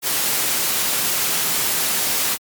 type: high-pass noise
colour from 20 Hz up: white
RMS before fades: -20 dBFS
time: 0.02-2.38 s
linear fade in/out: 50 ms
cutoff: 110 Hz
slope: 12 dB/octave
effects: MP3 96 kbps